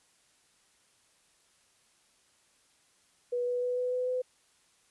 sine tone with pitch steps, 488.2 / 491.6 / 495 / 498.5 / 501.9 / 505.4 Hz, B4 / B4 / B4 / B4 / B4 / B4, -20 / -8 / +4 / +16 / +28 / +40 cents, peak -28 dBFS, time 3.32-4.22 s, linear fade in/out 10 ms, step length 150 ms, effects white hiss -67 dBFS RMS until 4.9 s + resampled to 24000 Hz

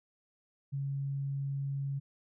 sine tone, 138.59 Hz, C#3, in tune, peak -32 dBFS, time 0.72-2 s, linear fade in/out 20 ms, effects none

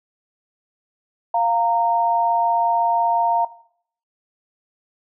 sine tone pair together, 698.3 / 924 Hz, F5 / A#5, 0 / -16 cents, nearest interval perfect fourth, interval 484 cents, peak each -19 / -19 dBFS, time 1.34-3.45 s, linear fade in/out 5 ms, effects noise-tail reverb RT60 0.6 s tail -17 dB re dry

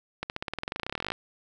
accelerating click train, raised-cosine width 0.3 ms, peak -15 dBFS, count 25, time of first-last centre 0.23-1.12 s, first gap 69 ms, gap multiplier 0.94, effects none

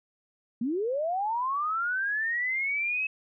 sine linear sweep, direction up, 218 to 2590 Hz, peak -26 dBFS, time 0.61-3.07 s, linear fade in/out 5 ms, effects none

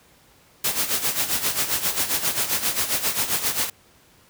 white noise with tremolo, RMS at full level -21 dBFS, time 0.64-3.7 s, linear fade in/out 5 ms, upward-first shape sine, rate 7.5 Hz, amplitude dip 70%, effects pink hiss -55 dBFS RMS until 4.29 s + high-pass 60 Hz 12 dB/octave

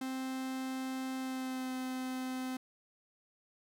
45% pulse tone with pitch glide, 261.6 to 257.6 Hz, C4 to C4, 0 to -27 cents, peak -36 dBFS, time 0.01-2.57 s, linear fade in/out 5 ms, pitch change -27 cents, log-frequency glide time 1.17-1.71 s, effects none

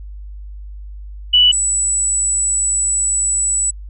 sine tone pair in turn, 2960 / 7902 Hz, F#7 / B8, 0 / 0 cents, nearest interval octave + perfect fourth, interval 1700 cents, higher second, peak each -7 / -14 dBFS, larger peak first, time 1.33-1.52 / 1.52-3.71 s, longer second, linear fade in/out 10 ms, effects added 50 Hz sine -29 dBFS peak until 3.89 s

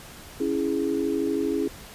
sine chord, C# minor, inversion none, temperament equal, 277.2 / 329.6 / 415.3 Hz, C#4 / E4 / G#4, 0 / 0 / 0 cents, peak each -27 dBFS, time 0.4-1.68 s, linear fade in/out 5 ms, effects pink hiss -44 dBFS RMS until 1.94 s + resampled to 32000 Hz

